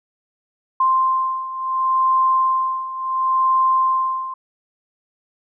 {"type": "beating tone pair", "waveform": "sine", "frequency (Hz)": [1046.5, 1047.21], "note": ["C6", "C6"], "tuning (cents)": [0, 1], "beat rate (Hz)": 0.71, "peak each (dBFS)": [-21, -17], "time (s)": [0.8, 4.34], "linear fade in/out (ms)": 5, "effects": []}